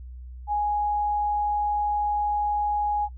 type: tone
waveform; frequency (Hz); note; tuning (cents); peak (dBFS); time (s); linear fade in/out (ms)
sine; 830.6; G#5; 0; -22; 0.47-3.09; 50
effects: noise-tail reverb RT60 0.1 s tail -18 dB re dry + added 62 Hz sine -37 dBFS peak until 3.17 s